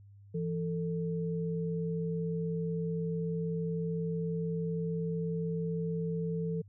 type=tone pair together; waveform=sine; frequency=166.1 / 445.5 Hz; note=E3 / A4; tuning=+13 / +22 cents; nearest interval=octave + perfect fourth; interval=1709 cents; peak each=-32 / -36 dBFS; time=0.34-6.62 s; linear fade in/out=10 ms; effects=added 100 Hz sine -52 dBFS peak until 6.68 s